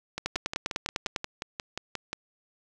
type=two click trains; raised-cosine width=0.2 ms; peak=-15 / -11 dBFS; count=12 / 10; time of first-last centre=0.18-2.13 / 0.26-1.162 s; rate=5.64 / 9.98 Hz; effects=none